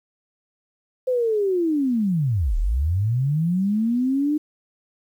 sine linear two-way sweep, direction down then up, 519 to 34.65 to 305.7 Hz, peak -18 dBFS, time 1.07-4.38 s, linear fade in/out 10 ms, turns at 2.57 s, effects 9-bit

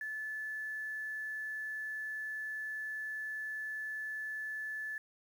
sine tone with quantisation, 1735 Hz, A6, 25 cents flat, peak -37 dBFS, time 0.01-4.98 s, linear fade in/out 2 ms, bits 10, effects none

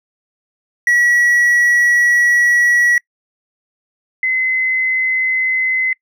triangle / sine tone pair in turn, 1929 / 2044 Hz, B6 / C7, -41 / -41 cents, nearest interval minor second, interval 100 cents, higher second, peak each -8 / -13 dBFS, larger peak first, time 0.87-2.98 / 4.23-5.93 s, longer first, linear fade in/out 2 ms, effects noise-tail reverb RT60 0.1 s tail -26 dB re dry

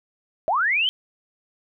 sine linear sweep, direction up, 591 to 3164 Hz, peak -18 dBFS, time 0.48-0.89 s, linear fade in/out 0 ms, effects none

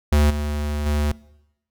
square tone with level steps, 74 Hz, D2, 14 cents sharp, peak -14 / -23 / -19 dBFS, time 0.12-1.12 s, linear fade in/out 5 ms, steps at 0.3 / 0.86 s, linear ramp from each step 5 ms, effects noise-tail reverb RT60 0.9 s tail -22 dB re dry

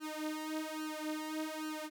sawtooth tone with flanger, 310 Hz, D#4, 6 cents flat, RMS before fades -40 dBFS, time 0-1.9 s, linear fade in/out 50 ms, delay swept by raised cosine 0.69 to 4.29 ms, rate 1.2 Hz, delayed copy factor +1, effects none

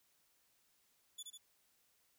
20% pulse tone with echo, 3457 Hz, A7, 31 cents flat, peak -39 dBFS, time 1.18-1.23 s, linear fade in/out 10 ms, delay 74 ms, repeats 2, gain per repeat -3 dB, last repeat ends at 1.378 s, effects white hiss -75 dBFS RMS until 2.18 s

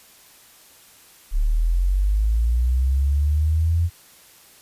sine linear sweep, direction up, 34.65 to 86.2 Hz, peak -16 dBFS, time 1.31-3.9 s, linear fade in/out 50 ms, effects white hiss -50 dBFS RMS until 4.61 s + resampled to 32000 Hz

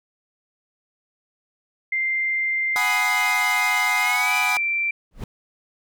sine tone with pitch glide, 2093 to 2349 Hz, C7 to D7, 0 to 0 cents, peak -20 dBFS, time 1.92-4.91 s, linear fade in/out 5 ms, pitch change +200 cents, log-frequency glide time 4.01-4.34 s
sawtooth chord, G# minor seventh, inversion third, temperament equal, 740 / 830.6 / 987.8 / 1244.5 Hz, F#5 / G#5 / B5 / D#6, 0 / 0 / 0 / 0 cents, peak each -24 dBFS, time 2.76-4.57 s, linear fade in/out 0 ms
brown noise with exponential growth, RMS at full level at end -24 dBFS, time 5.11-5.24 s, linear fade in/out 2 ms, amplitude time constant 28 ms
effects none

